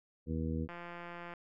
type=harmonic tone; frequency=80 Hz; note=D#2; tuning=49 cents sharp; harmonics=1 / 2 / 3 / 4 / 5 / 6; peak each=-37 / -38 / -38 / -43 / -50 / -44 dBFS; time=0.26-0.68 s; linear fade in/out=50 ms
type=click train; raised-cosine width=0.5 ms; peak=-31 dBFS; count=113; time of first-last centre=0.69-1.337 s; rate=173 Hz
effects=none